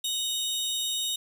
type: tone pair together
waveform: sawtooth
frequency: 2960 / 3726 Hz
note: F#7 / A#7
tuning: 0 / -2 cents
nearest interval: major third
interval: 398 cents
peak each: -33 / -25 dBFS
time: 0.04-1.16 s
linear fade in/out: 5 ms
effects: none